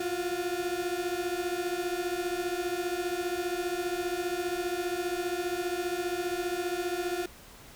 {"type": "beating tone pair", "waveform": "35% pulse", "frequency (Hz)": [346.4, 361.4], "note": ["F4", "F#4"], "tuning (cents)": [-14, -41], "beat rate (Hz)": 15, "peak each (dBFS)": -31, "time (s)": [0, 7.26], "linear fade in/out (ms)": 5, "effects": ["pink hiss -51 dBFS RMS until 7.75 s"]}